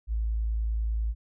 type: tone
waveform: sine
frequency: 55 Hz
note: A1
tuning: in tune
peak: -25 dBFS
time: 0.07-1.15 s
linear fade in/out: 50 ms
effects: none